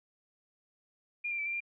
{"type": "tone with pitch steps", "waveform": "sine", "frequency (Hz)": [2416, 2374, 2315, 2368, 2387], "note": ["D7", "D7", "D7", "D7", "D7"], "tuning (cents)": [48, 18, -25, 14, 28], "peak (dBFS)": -32, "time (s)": [1.24, 1.605], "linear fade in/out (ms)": 10, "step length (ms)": 73, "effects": []}